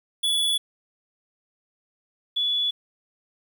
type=tone pair in turn; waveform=square / sine; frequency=3424 / 3424 Hz; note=A7 / A7; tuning=-48 / -48 cents; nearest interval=unison; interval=0 cents; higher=neither; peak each=-21 dBFS; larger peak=neither; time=0.23-0.58 / 2.36-2.71 s; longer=neither; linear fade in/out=10 ms; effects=9-bit